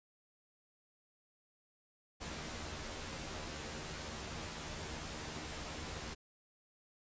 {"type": "noise with comb filter", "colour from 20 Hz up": "pink", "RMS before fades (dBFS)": -44, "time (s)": [2.2, 6.15], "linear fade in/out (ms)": 20, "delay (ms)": 13, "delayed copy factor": 0.7, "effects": ["resampled to 16000 Hz"]}